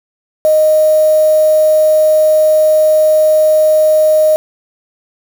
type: tone with quantisation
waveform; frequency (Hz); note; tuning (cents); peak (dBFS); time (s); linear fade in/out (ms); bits
sine; 620; D#5; -6; -6; 0.45-4.36; 0; 4
effects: none